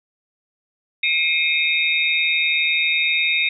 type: tone cluster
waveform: sine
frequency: 2152 / 2400 / 2559 / 3719 Hz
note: C7 / D7 / D#7 / A#7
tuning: +48 / +37 / +48 / -5 cents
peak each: -22 dBFS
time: 1.03-3.49 s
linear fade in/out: 5 ms
effects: none